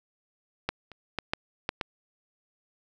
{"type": "clicks", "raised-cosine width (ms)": 0.3, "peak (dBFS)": [-11, -29, -13, -10, -11, -13], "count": 6, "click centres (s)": [0.69, 0.917, 1.187, 1.335, 1.691, 1.812], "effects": []}